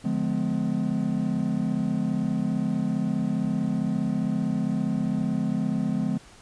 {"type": "chord", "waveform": "triangle", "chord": "D diminished seventh", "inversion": "none", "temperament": "just", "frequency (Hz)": [146.83, 176.2, 211.4, 253.7], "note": ["D3", "F3", "Ab3", "Cb4"], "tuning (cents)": [0, 16, 31, 47], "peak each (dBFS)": [-30, -27, -25, -27], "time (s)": [0.04, 6.18], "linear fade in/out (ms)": 10, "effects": ["pink hiss -51 dBFS RMS until 6.41 s", "resampled to 22050 Hz"]}